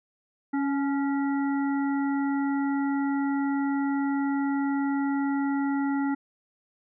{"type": "harmonic tone with a mistuned harmonic", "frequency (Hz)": 277.6, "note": "C#4", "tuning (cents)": 3, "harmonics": [1, 3, 5, 7], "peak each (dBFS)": [-24, -34, -38, -41], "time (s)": [0.53, 6.15], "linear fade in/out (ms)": 10, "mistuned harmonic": 3, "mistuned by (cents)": 28, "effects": []}